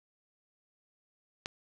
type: click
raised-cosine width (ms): 0.2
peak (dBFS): -18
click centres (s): 1.459
effects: none